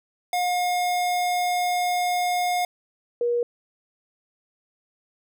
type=tone pair in turn; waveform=square / sine; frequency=716 / 477.9 Hz; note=F5 / A#4; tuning=+43 / +43 cents; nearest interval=perfect fifth; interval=700 cents; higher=first; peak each=-22 / -20 dBFS; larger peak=second; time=0.33-2.65 / 3.21-3.43 s; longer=first; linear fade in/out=2 ms; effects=none